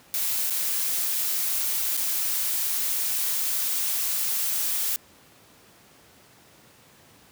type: noise with dropouts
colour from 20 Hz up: blue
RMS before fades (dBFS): -26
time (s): 0.14-4.96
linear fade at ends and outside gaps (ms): 0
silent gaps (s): 0.499-0.506 / 1.968-1.975
effects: pink hiss -54 dBFS RMS until 7.31 s + high-pass 100 Hz 12 dB/octave